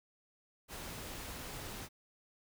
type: noise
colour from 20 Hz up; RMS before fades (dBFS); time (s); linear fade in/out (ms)
pink; -45; 0.68-1.89; 50
effects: none